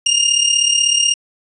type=tone with amplitude modulation; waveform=25% pulse; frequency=2826 Hz; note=F7; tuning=20 cents sharp; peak=-5 dBFS; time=0.06-1.14 s; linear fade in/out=5 ms; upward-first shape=sine; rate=36.2 Hz; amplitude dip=65%; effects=resampled to 22050 Hz